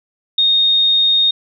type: tone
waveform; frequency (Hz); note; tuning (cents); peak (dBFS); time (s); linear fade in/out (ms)
sine; 3700; A#7; -14; -10; 0.38-1.31; 5
effects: none